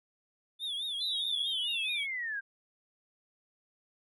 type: tone with vibrato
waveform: triangle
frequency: 3500 Hz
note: A7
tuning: 10 cents flat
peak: -32 dBFS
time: 0.59-2.07 s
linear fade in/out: 50 ms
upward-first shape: triangle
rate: 4.7 Hz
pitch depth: 140 cents each way
type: linear sweep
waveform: sine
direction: down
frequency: 4085 to 1568 Hz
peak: -33 dBFS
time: 1-2.41 s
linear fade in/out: 20 ms
effects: none